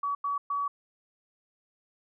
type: tone bursts at uneven times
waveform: sine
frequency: 1136 Hz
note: C#6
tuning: 42 cents sharp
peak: -27 dBFS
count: 3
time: 0.03-0.15 / 0.24-0.38 / 0.5-0.68 s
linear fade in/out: 5 ms
effects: none